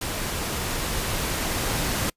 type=noise with level ramp; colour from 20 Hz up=pink; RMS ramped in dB=-29 to -25 dBFS; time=0.01-2.1 s; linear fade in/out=5 ms; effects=noise-tail reverb RT60 0.1 s tail -26 dB re dry + resampled to 32000 Hz